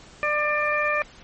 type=harmonic tone; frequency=596 Hz; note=D5; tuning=25 cents sharp; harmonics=1 / 2 / 3 / 4; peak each=-26 / -26 / -26 / -26 dBFS; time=0.23-1.02 s; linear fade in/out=0 ms; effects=pink hiss -48 dBFS RMS until 1.23 s + MP3 32 kbps